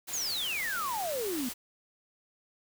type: noise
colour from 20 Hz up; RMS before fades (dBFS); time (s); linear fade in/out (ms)
white; -39; 0.07-1.54; 20
type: exponential sweep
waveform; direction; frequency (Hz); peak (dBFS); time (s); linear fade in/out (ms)
sine; down; 7040 to 233.2; -31; 0.13-1.49; 5
effects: none